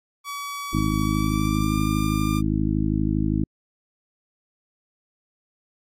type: tone with pitch glide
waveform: sawtooth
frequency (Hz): 1139 to 1194.2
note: C#6 to D6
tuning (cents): +47 to +29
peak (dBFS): -26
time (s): 0.24-2.42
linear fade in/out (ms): 50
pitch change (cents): +82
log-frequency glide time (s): 1.04-1.78
type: harmonic tone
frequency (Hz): 52.5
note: G#1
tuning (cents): +19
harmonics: 1 / 2 / 3 / 4 / 5 / 6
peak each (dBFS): -27 / -27 / -27 / -27 / -27 / -27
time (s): 0.73-3.44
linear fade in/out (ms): 5
effects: AAC 48 kbps